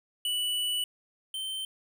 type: tone pair in turn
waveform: square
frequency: 2960 / 3105 Hz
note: F#7 / G7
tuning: 0 / -17 cents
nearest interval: minor second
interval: 83 cents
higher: second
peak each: -28 / -33 dBFS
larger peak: first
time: 0.25-0.84 / 1.34-1.65 s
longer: first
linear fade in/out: 2 ms
effects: none